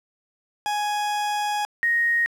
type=tone pair in turn; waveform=40% pulse / sine; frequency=833 / 1870 Hz; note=G#5 / A#6; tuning=+5 / +5 cents; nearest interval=octave + major second; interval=1400 cents; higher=second; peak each=-22 / -18 dBFS; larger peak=second; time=0.66-1.65 / 1.83-2.26 s; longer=first; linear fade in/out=0 ms; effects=low-pass 10000 Hz 12 dB/octave + 8-bit